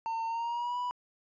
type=tone with pitch glide; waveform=triangle; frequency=907 to 983.4 Hz; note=A#5 to B5; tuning=-48 to -8 cents; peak=-29 dBFS; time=0.06-0.91 s; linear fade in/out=0 ms; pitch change=+140 cents; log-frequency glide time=0.26-0.78 s; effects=resampled to 16000 Hz